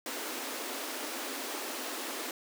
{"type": "high-pass noise", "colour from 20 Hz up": "pink", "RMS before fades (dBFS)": -38, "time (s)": [0.06, 2.31], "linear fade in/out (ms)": 2, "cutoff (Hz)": 240, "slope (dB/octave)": 96, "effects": []}